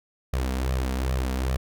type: tone with flanger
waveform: sawtooth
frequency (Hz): 64.7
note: C2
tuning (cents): -19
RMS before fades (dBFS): -26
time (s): 0.33-1.57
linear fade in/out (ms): 5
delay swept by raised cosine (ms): 1.6 to 4.4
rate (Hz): 2.5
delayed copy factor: +0.65
effects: none